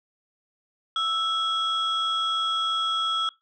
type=tone pair together; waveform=sine; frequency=1318.5 / 3322 Hz; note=E6 / G#7; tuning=0 / 0 cents; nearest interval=octave + major third; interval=1600 cents; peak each=-24 dBFS; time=0.96-3.29 s; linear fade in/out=2 ms; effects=noise-tail reverb RT60 0.2 s tail -21 dB re dry + tanh soft clip ceiling -18 dBFS